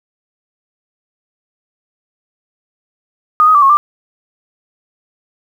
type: tone with pitch steps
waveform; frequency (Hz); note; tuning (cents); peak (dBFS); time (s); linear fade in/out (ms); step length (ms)
sine; 1232 / 1257 / 1165 / 1091 / 1183; D#6 / D#6 / D6 / C#6 / D6; -17 / +17 / -14 / -28 / +12; -5; 3.4-3.77; 0; 74
effects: 7-bit